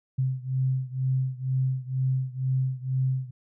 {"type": "beating tone pair", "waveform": "sine", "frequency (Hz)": [130, 132.1], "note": ["C3", "C3"], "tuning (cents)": [-11, 17], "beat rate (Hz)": 2.1, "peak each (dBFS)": [-26, -28], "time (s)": [0.18, 3.31], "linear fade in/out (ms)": 10, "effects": []}